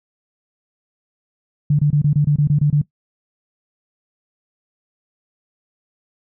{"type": "tone bursts", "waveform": "sine", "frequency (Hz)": 146.83, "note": "D3", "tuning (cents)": 0, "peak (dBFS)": -11, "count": 10, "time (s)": [1.7, 2.816], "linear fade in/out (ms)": 5, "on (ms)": 90, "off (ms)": 24, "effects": ["noise-tail reverb RT60 0.1 s tail -19 dB re dry"]}